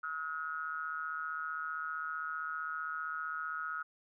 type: ring-modulated tone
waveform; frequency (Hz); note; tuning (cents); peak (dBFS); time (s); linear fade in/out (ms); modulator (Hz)
triangle; 77.7; D#2; -2; -31; 0.03-3.83; 10; 1360
effects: none